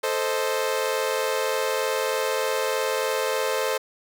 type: chord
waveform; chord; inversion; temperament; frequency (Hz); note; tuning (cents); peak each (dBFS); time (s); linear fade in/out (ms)
sawtooth; A diminished; none; equal; 440 / 523.3 / 622.3; A4 / C5 / Eb5; 0 / 0 / 0; -23 / -22 / -27; 0.03-3.78; 10
effects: none